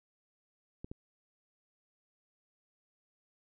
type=clicks; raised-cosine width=3 ms; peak=-29 dBFS; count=2; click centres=0.845 / 0.915 s; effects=none